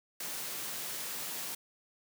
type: high-pass noise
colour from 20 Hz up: white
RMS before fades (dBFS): -39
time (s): 0.2-1.55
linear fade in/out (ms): 5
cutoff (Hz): 120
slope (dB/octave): 96
effects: none